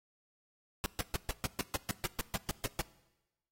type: noise bursts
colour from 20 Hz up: pink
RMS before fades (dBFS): -33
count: 14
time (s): 0.84-2.81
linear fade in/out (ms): 0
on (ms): 20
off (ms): 130
effects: noise-tail reverb RT60 1.0 s tail -20 dB re dry + AAC 48 kbps